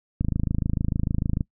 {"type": "click train", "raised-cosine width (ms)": 5, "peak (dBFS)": -11, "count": 33, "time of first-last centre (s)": [0.21, 1.409], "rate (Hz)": 26.7, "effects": ["noise-tail reverb RT60 0.1 s tail -24 dB re dry"]}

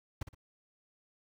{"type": "noise with echo", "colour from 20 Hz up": "brown", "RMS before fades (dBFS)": -36, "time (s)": [0.21, 0.23], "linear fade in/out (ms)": 5, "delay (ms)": 59, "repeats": 2, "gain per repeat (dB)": -10, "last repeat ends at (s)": 0.348, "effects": []}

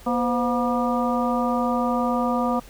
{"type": "harmonic tone with a mistuned harmonic", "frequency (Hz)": 240, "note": "B3", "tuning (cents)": -49, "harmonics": [1, 2, 3, 4, 5], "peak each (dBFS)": [-23, -27, -27, -29, -28], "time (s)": [0.06, 2.6], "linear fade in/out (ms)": 10, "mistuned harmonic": 2, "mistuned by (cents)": 110, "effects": ["added 40 Hz sine -44 dBFS peak until 2.69 s", "pink hiss -48 dBFS RMS until 2.69 s"]}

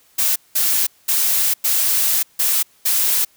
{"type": "noise bursts at uneven times", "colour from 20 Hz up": "blue", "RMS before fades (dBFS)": -17, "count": 6, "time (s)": [[0.18, 0.36], [0.55, 0.87], [1.08, 1.54], [1.64, 2.23], [2.39, 2.63], [2.85, 3.25]], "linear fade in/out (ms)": 10, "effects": ["white hiss -55 dBFS RMS until 3.36 s"]}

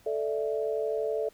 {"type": "chord", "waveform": "sine", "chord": "A suspended fourth", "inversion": "none", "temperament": "equal", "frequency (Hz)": [440, 587.3, 659.3], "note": ["A4", "D5", "E5"], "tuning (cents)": [0, 0, 0], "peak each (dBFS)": [-29, -33, -34], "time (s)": [0.06, 1.29], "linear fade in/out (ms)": 5, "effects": ["pink hiss -60 dBFS RMS until 1.33 s"]}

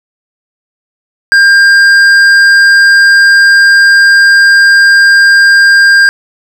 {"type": "tone with hard clipping", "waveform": "sine", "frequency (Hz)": 1600, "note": "G6", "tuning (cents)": 35, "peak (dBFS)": -3, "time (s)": [1.32, 6.09], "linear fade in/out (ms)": 0, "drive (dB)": 7, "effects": []}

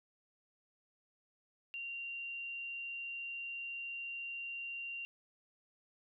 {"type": "tone", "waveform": "sine", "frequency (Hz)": 2767, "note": "F7", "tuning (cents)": -17, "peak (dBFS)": -40, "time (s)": [1.74, 5.05], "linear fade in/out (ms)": 0, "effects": []}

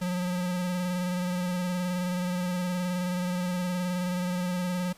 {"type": "tone with vibrato", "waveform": "square", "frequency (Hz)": 179.8, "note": "F#3", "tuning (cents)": -49, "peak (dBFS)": -28, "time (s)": [0.01, 4.93], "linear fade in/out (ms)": 10, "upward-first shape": "square", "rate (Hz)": 19, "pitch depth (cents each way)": 22, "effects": ["pink hiss -55 dBFS RMS until 4.97 s", "resampled to 32000 Hz"]}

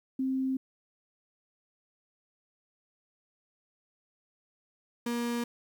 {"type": "tone pair in turn", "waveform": ["sine", "35% pulse"], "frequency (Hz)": [263.4, 237.5], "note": ["C4", "A#3"], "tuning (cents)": [12, 33], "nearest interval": "major second", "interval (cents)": 179, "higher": "first", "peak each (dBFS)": [-27, -28], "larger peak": "first", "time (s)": [[0.19, 0.57], [5.06, 5.44]], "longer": "neither", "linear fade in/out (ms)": 5, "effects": ["11-bit"]}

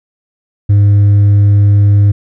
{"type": "tone with hard clipping", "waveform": "triangle", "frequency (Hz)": 101.7, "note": "G#2", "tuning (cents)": -36, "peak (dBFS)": -3, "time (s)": [0.69, 2.12], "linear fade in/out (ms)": 10, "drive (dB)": 1, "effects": []}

